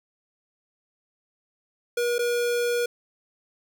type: tone with dropouts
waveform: square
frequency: 480 Hz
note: B4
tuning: 49 cents flat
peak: -23 dBFS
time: 1.97-2.86 s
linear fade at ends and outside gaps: 5 ms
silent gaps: 2.183-2.19 s
effects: none